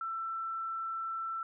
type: tone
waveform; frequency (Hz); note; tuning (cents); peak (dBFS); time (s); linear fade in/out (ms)
sine; 1336; E6; +23; -34; 0.01-1.43; 2
effects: none